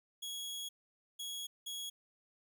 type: tone bursts at uneven times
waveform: sawtooth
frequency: 3330 Hz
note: G#7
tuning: 4 cents sharp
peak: -37 dBFS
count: 3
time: 0.22-0.69 / 1.19-1.47 / 1.66-1.9 s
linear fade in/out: 10 ms
effects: none